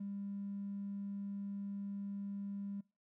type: tone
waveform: triangle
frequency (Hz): 200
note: G3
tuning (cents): +35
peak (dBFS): -36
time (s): 0-2.81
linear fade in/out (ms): 10
effects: noise-tail reverb RT60 0.3 s tail -26 dB re dry + tanh soft clip ceiling -37 dBFS